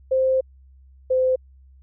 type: tone pair in turn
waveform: sine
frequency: 523.3 / 515.2 Hz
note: C5 / C5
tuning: 0 / -27 cents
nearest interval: unison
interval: 27 cents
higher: first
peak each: -16 dBFS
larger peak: neither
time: 0.11-0.41 / 1.1-1.36 s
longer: first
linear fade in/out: 10 ms
effects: added 66 Hz sine -47 dBFS peak until 1.82 s